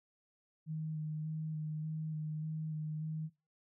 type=tone with vibrato; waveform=sine; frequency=155.56 Hz; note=D#3; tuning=in tune; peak=-36 dBFS; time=0.66-3.3 s; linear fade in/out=50 ms; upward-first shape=square; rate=1.7 Hz; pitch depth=15 cents each way; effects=noise-tail reverb RT60 0.3 s tail -21 dB re dry